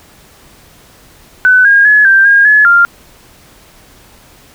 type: tone with pitch steps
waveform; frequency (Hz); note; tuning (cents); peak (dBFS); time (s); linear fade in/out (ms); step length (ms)
sine; 1505 / 1625 / 1699 / 1576 / 1623 / 1705 / 1395; F#6 / G#6 / G#6 / G6 / G#6 / G#6 / F6; +29 / -38 / +39 / +9 / -40 / +45 / -2; -3; 1.45-2.85; 0; 200
effects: pink hiss -42 dBFS RMS until 4.54 s